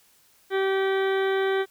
harmonic tone, 386.4 Hz, G4, 25 cents flat, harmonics 1 / 2 / 3 / 4 / 5 / 6 / 8 / 9 / 10, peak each -22 / -32 / -36 / -32 / -35 / -41 / -42 / -43 / -45 dBFS, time 0.5-1.66 s, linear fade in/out 50 ms, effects white hiss -60 dBFS RMS until 1.7 s

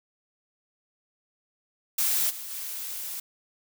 blue noise with level steps, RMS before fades -25 / -38 / -35 dBFS, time 1.98-3.2 s, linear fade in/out 5 ms, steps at 2.29 / 2.5 s, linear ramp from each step 20 ms, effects none

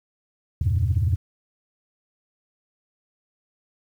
sine tone cluster, 81 / 94.5 / 111.4 / 130.6 Hz, E2 / F#2 / A2 / C3, -30 / +37 / +22 / -3 cents, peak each -22 / -22 / -24 / -28 dBFS, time 0.61-1.16 s, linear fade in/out 5 ms, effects tanh soft clip ceiling -12 dBFS + 9-bit

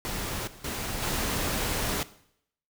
pink noise with level steps, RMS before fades -33 / -50 / -33 / -29 dBFS, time 0.05-2.03 s, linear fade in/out 0 ms, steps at 0.47 / 0.64 / 1.02 s, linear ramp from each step 5 ms, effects noise-tail reverb RT60 0.7 s tail -17 dB re dry

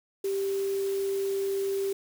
sine tone in noise, 392 Hz, G4, in tune, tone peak -26 dBFS, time 0.24-1.93 s, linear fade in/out 5 ms, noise white, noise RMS -44 dBFS, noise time 0.24-1.93 s, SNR +15 dB, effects none

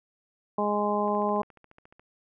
harmonic tone, 207.3 Hz, G#3, 3 cents flat, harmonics 1 / 2 / 3 / 4 / 5, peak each -30 / -30 / -30 / -30 / -30 dBFS, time 0.58-1.42 s, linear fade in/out 5 ms
click train, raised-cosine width 0.5 ms, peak -37 dBFS, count 14, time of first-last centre 1.08-1.995 s, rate 14.2 Hz
effects none

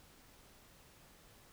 silence, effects pink hiss -62 dBFS RMS until 1.52 s

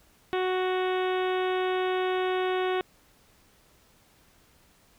harmonic tone, 370 Hz, F#4, in tune, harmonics 1 / 2 / 3 / 4 / 5 / 6 / 7 / 8 / 9 / 10, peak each -26 / -32 / -36 / -38 / -40 / -42 / -43 / -44 / -45 / -46 dBFS, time 0.33-2.81 s, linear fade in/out 0 ms, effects pink hiss -61 dBFS RMS until 4.98 s

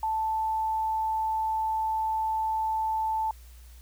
sine tone, 880 Hz, A5, in tune, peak -25 dBFS, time 0.03-3.31 s, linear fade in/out 2 ms, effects added 60 Hz sine -46 dBFS peak until 3.81 s + white hiss -58 dBFS RMS until 3.81 s

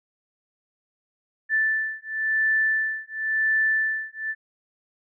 sine beating tone pair, 1760 / 1760.95 Hz, A6 / A6, 0 / +1 cents, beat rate 0.95 Hz, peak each -24 dBFS, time 1.49-4.35 s, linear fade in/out 50 ms, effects none

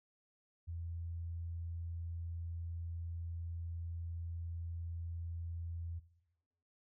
sine tone, 84.3 Hz, E2, 39 cents sharp, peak -40 dBFS, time 0.67-6 s, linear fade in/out 20 ms, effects noise-tail reverb RT60 0.9 s tail -17 dB re dry

